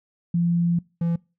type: tone pair in turn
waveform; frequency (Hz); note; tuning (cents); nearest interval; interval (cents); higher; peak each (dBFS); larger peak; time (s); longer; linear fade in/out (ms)
sine / triangle; 171.5 / 169.04; F3 / E3; -31 / +44; unison; 25; first; -18 / -18; neither; 0.34-0.79 / 1.01-1.16; first; 5
effects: noise-tail reverb RT60 0.3 s tail -24 dB re dry